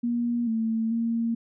sine tone with pitch steps, 237.9 / 224.2 / 230.4 Hz, A#3 / A3 / A#3, +35 / +33 / -20 cents, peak -23 dBFS, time 0.03-1.35 s, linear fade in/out 10 ms, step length 440 ms, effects none

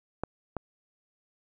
clicks, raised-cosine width 1 ms, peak -16 / -18 dBFS, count 2, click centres 0.236 / 0.567 s, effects none

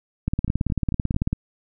two click trains, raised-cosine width 5 ms, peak -9 / -15 dBFS, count 20 / 4, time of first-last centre 0.28-1.33 / 0.48-1.144 s, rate 18.1 / 4.52 Hz, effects none

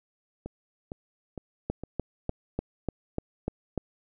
two click trains, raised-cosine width 2 ms, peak -23 / -15 dBFS, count 5 / 8, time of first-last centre 0.46-2.295 / 1.7-3.777 s, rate 2.18 / 3.37 Hz, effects none

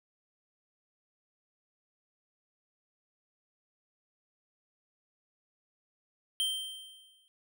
square tone with exponential decay, 3136 Hz, G7, in tune, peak -27 dBFS, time 6.4-7.28 s, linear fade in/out 0 ms, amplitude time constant 190 ms, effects none

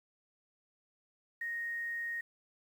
sine tone with quantisation, 1864.7 Hz, A#6, in tune, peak -35 dBFS, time 1.41-2.21 s, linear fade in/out 5 ms, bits 10, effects none

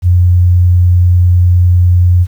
sine tone, 89 Hz, F2, 33 cents sharp, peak -4 dBFS, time 0.02-2.27 s, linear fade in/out 50 ms, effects 7-bit

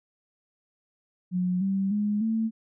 sine tone with pitch steps, 181.1 / 194.1 / 208 / 223 Hz, F#3 / G3 / G#3 / A3, -37 / -17 / +3 / +23 cents, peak -23 dBFS, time 1.31-2.51 s, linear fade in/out 50 ms, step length 300 ms, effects none

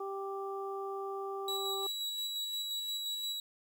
harmonic tone, 392 Hz, G4, in tune, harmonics 1 / 2 / 3, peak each -38 / -43 / -43 dBFS, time 0-1.87 s, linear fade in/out 5 ms
40% pulse tone with tremolo, 3899 Hz, B7, 23 cents flat, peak -33 dBFS, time 1.48-3.4 s, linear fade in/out 2 ms, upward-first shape square, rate 5.7 Hz, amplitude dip 25%
effects 11-bit

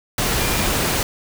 sine tone in noise, 2395 Hz, D7, 33 cents sharp, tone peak -31 dBFS, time 0.39-0.66 s, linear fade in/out 2 ms, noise pink, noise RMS -20 dBFS, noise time 0.18-1.03 s, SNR -14 dB, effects none

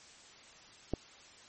clicks, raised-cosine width 2 ms, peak -18 / -28 dBFS, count 2, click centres 0.936 / 0.939 s, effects white hiss -56 dBFS RMS until 1.48 s + MP3 32 kbps

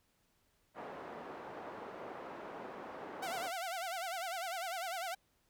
pink band-pass noise, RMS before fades -47 dBFS, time 0.74-3.51 s, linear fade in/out 50 ms, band 370 to 1100 Hz, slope 12 dB/octave
sawtooth tone with vibrato, 719 Hz, F#5, 50 cents flat, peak -34 dBFS, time 3.22-5.15 s, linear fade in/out 10 ms, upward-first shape sine, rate 10 Hz, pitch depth 140 cents each way
effects pink hiss -75 dBFS RMS until 5.49 s

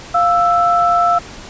sine tone pair together, 698.5 / 1322.8 Hz, F5 / E6, 0 / +6 cents, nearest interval major seventh, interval 1106 cents, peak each -13 dBFS, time 0.14-1.19 s, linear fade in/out 10 ms, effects pink hiss -34 dBFS RMS until 1.49 s + resampled to 16000 Hz

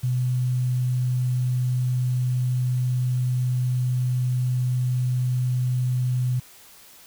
sine tone with quantisation, 125.8 Hz, B2, 32 cents sharp, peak -20 dBFS, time 0.03-6.4 s, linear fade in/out 10 ms, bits 8, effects white hiss -49 dBFS RMS until 7.06 s

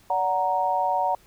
sine chord, D augmented, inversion none, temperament equal with one note detuned, 576.2 / 740 / 932.3 Hz, D5 / F#5 / A#5, -33 / 0 / 0 cents, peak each -29 / -24 / -24 dBFS, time 0.1-1.15 s, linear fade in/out 2 ms, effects pink hiss -57 dBFS RMS until 1.26 s

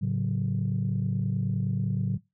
sine chord, F# minor, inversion first, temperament equal with one note detuned, 109.05 / 138.59 / 185 Hz, A2 / C#3 / F#3, -15 / 0 / 0 cents, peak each -28 dBFS, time 0.01-2.18 s, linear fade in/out 20 ms, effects noise-tail reverb RT60 0.2 s tail -20 dB re dry + tanh soft clip ceiling -18 dBFS

